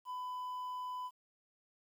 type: tone with quantisation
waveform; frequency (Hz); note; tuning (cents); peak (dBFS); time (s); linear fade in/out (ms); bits
triangle; 1001; B5; +23; -37; 0.05-1.11; 50; 11
effects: none